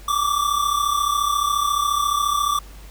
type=tone pair together; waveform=square; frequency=1148.7 / 1183 Hz; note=D6 / D6; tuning=-39 / +12 cents; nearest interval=minor second; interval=51 cents; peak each=-22 dBFS; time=0.08-2.59 s; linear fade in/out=5 ms; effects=added 50 Hz sine -39 dBFS peak until 2.9 s + pink hiss -47 dBFS RMS until 2.9 s